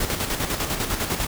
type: noise with tremolo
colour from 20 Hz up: pink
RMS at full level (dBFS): -24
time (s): 0-1.27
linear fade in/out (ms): 5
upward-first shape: square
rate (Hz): 10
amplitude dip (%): 50
effects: none